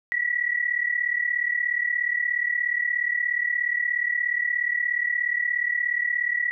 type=tone pair together; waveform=sine; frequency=1919.1 / 1956 Hz; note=A#6 / B6; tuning=+50 / -17 cents; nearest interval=unison; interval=33 cents; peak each=-25 dBFS; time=0.12-6.51 s; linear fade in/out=0 ms; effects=none